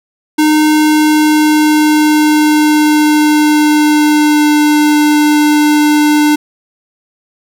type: tone with pitch glide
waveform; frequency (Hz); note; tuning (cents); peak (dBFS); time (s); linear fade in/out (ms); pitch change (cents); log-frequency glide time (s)
square; 306.2 to 299.2; D#4 to D4; -28 to +32; -7; 0.38-6.36; 10; -40; 0.67-5
effects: none